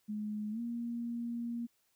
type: tone with pitch glide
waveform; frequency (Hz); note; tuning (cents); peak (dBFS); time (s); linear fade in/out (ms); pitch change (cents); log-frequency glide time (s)
sine; 211.2 to 235.7; G#3 to A#3; +29 to +19; -35; 0.08-1.67; 20; +190; 0.51-0.6
effects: white hiss -75 dBFS RMS until 1.95 s